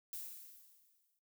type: noise with exponential decay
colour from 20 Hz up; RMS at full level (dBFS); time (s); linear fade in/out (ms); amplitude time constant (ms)
violet; -43; 0.13-1.19; 1; 230
effects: noise-tail reverb RT60 0.2 s tail -17 dB re dry